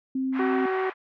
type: tone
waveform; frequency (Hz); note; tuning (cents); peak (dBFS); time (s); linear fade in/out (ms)
sine; 263.2; C4; +10; -24; 0.15-0.66; 5
type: band-pass noise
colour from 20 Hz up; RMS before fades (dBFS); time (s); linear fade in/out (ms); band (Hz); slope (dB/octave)
pink; -36; 0.32-0.94; 50; 790 to 2200; 24
type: harmonic tone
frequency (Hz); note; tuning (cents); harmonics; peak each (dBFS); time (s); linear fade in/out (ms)
377.6; F#4; +35; 1 / 2 / 3 / 4 / 5; -25 / -31 / -35 / -37 / -39; 0.39-0.9; 5
effects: none